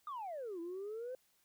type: exponential two-way sweep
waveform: sine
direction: down then up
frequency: 1244.5 to 329.6 to 522 Hz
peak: -39 dBFS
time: 0.07-1.15 s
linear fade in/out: 2 ms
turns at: 0.6 s
effects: tanh soft clip ceiling -38 dBFS + white hiss -74 dBFS RMS until 1.44 s